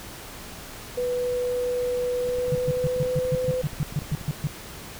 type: tone with pitch glide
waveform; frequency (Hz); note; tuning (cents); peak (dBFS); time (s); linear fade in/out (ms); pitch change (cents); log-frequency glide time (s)
sine; 493.9 to 508.1; B4 to B4; 0 to +49; -23; 0.97-3.62; 10; +49; 2.19-3.45
type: click train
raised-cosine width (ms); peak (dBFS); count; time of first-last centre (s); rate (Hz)
5; -25; 21; 2.29-4.213; 10.4
type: tone bursts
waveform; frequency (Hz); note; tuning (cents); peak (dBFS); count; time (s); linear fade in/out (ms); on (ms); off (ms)
sine; 146.83; D3; 0; -21; 13; 2.52-4.47; 0; 30; 130
effects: pink hiss -40 dBFS RMS until 4.99 s